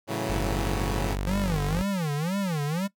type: chord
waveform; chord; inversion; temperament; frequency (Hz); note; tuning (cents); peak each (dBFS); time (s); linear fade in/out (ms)
10% pulse; F# minor seventh; first; equal; 110 / 138.59 / 164.81 / 185; A2 / C#3 / E3 / F#3; 0 / 0 / 0 / 0; -24 / -25 / -27 / -26; 0.07-1.17; 50
type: tone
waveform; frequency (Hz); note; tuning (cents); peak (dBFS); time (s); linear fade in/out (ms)
sawtooth; 48.34; G1; -23; -23; 0.29-1.83; 10
type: tone with vibrato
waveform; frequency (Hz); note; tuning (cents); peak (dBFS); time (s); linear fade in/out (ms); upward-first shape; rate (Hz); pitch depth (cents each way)
square; 170; F3; -46; -26; 1.26-2.88; 20; sine; 2; 290
effects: noise-tail reverb RT60 0.1 s tail -19 dB re dry